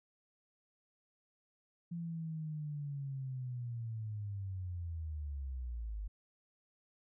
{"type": "linear sweep", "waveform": "sine", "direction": "down", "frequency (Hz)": [171.7, 49], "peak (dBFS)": -38, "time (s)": [1.91, 6.08], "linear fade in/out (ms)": 10, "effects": []}